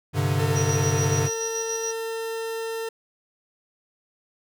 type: chord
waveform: square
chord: G suspended fourth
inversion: none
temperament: equal with one note detuned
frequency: 99.6 / 130.81 / 146.83 Hz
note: G2 / C3 / D3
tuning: +28 / 0 / 0 cents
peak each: -26 / -27 / -26 dBFS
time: 0.13-1.3 s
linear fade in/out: 50 ms
type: tone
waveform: 40% pulse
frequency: 452 Hz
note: A4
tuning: 47 cents sharp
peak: -27 dBFS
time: 0.39-2.89 s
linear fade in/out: 5 ms
type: tone with tremolo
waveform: sine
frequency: 5800 Hz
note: F#8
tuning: 35 cents flat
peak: -27 dBFS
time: 0.55-1.93 s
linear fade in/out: 20 ms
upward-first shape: square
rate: 7 Hz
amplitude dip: 50%
effects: none